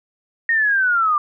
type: linear sweep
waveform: sine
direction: down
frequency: 1864.7 to 1174.7 Hz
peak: -14 dBFS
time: 0.49-1.18 s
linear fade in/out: 2 ms
effects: none